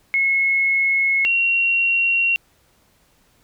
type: tone pair in turn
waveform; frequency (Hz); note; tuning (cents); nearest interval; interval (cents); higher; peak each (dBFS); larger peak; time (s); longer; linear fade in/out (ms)
sine; 2178 / 2744; C#7 / F7; -31 / -31; major third; 400; second; -15; neither; 0.14-1.25 / 1.25-2.36; neither; 0
effects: pink hiss -59 dBFS RMS until 3.43 s